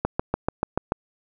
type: click train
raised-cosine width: 1 ms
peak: -7 dBFS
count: 7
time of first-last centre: 0.05-0.921 s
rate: 6.89 Hz
effects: none